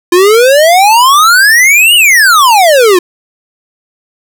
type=exponential two-way sweep; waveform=square; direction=up then down; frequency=342.4 to 2976 to 342.4 Hz; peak=-3 dBFS; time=0.12-2.99 s; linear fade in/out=5 ms; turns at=1.95 s; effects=none

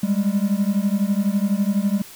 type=beating tone pair; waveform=triangle; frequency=196 / 208 Hz; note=G3 / G#3; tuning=0 / +3 cents; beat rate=12 Hz; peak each=-18 / -19 dBFS; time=0.03-2.02 s; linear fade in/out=5 ms; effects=white hiss -42 dBFS RMS until 2.15 s

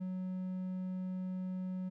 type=tone with hard clipping; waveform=triangle; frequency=185 Hz; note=F#3; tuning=in tune; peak=-37 dBFS; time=0-1.9 s; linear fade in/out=20 ms; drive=6 dB; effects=none

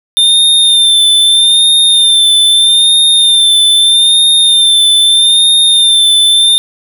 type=tone with vibrato; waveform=square; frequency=3597 Hz; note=A7; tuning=37 cents sharp; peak=-5 dBFS; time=0.17-6.58 s; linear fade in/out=0 ms; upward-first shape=sine; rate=0.79 Hz; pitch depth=37 cents each way; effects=none

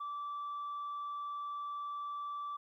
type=tone; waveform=sine; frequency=1162 Hz; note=D6; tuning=19 cents flat; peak=-36 dBFS; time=0-2.57 s; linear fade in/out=10 ms; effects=tanh soft clip ceiling -36 dBFS + 13-bit

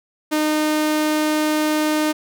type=tone; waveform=sawtooth; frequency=306.2 Hz; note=D#4; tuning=28 cents flat; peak=-13 dBFS; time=0.31-2.13 s; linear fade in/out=20 ms; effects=none

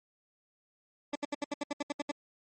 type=tone bursts; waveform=20% pulse; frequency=290 Hz; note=D4; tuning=22 cents flat; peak=-26 dBFS; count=11; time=1.13-2.115 s; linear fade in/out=5 ms; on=25 ms; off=71 ms; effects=MP3 32 kbps

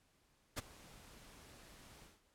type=noise with ADSR envelope; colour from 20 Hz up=pink; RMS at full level=-38 dBFS; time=0.56-2.21 s; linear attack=21 ms; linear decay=23 ms; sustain=-21 dB; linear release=190 ms; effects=pink hiss -74 dBFS RMS until 2.34 s + low-pass 12000 Hz 12 dB/octave

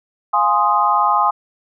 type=chord; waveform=sine; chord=F minor seventh; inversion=none; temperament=equal; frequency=698.5 / 830.6 / 1046.5 / 1244.5 Hz; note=F5 / Ab5 / C6 / Eb6; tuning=0 / 0 / 0 / 0 cents; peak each=-23 / -17 / -17 / -17 dBFS; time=0.33-1.31 s; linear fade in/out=10 ms; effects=none

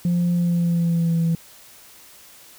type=tone with pitch glide; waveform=sine; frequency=174.61 to 165.96 Hz; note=F3 to E3; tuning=0 to +12 cents; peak=-15 dBFS; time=0.05-1.35 s; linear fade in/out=2 ms; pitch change=-88 cents; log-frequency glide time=0.33-1.19 s; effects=tanh soft clip ceiling -15 dBFS + white hiss -47 dBFS RMS until 2.58 s

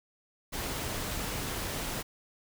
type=noise; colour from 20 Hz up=pink; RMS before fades=-35 dBFS; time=0.52-2.03 s; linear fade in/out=20 ms; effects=none

